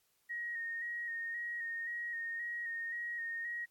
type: tone with vibrato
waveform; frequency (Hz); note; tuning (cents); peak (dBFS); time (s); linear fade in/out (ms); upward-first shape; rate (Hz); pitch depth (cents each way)
sine; 1870; A#6; +5; -37; 0.29-3.66; 20; square; 1.9; 22
effects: white hiss -75 dBFS RMS until 3.7 s + AAC 64 kbps